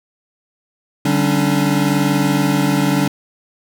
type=tone cluster; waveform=square; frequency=145.8 / 192.6 / 276.6 / 297.3 Hz; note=D3 / G3 / C#4 / D4; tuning=-12 / -30 / -4 / +21 cents; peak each=-20 dBFS; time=1.05-3.08 s; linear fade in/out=5 ms; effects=none